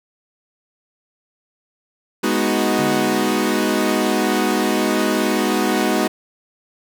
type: chord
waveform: sawtooth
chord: G# minor seventh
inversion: none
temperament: equal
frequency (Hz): 207.7 / 246.9 / 311.1 / 370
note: G#3 / B3 / D#4 / F#4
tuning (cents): 0 / 0 / 0 / 0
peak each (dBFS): -18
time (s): 2.23-6.08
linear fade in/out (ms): 10
type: tone with exponential decay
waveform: sine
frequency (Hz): 146.83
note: D3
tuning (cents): 0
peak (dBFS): -25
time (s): 2.79-4.13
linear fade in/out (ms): 2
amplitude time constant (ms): 290
effects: none